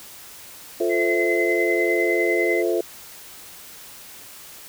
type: chord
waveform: sine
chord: F major seventh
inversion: none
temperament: equal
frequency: 349.2 / 440 / 523.3 / 659.3 Hz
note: F4 / A4 / C5 / E5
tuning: 0 / 0 / 0 / 0 cents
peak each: -22 / -24 / -27 / -27 dBFS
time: 0.8-2.81 s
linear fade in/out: 5 ms
type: tone with tremolo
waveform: sine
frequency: 2050 Hz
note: C7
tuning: 36 cents flat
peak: -21 dBFS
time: 0.89-2.63 s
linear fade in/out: 50 ms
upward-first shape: sine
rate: 10 Hz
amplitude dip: 40%
effects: white hiss -42 dBFS RMS until 4.68 s